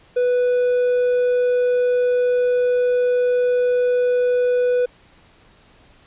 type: tone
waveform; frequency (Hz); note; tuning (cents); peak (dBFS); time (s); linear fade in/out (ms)
triangle; 493.9; B4; 0; -13; 0.16-4.86; 10
effects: pink hiss -52 dBFS RMS until 6.06 s + resampled to 8000 Hz